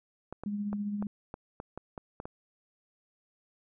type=clicks; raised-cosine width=1 ms; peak=-25 dBFS; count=10; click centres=0.326 / 0.436 / 0.73 / 1.025 / 1.341 / 1.601 / 1.776 / 1.978 / 2.201 / 2.255 s
type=tone with tremolo; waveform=sine; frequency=205.4 Hz; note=G#3; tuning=19 cents flat; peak=-29 dBFS; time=0.46-1.07 s; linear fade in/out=2 ms; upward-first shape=triangle; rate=15 Hz; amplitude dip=45%
effects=none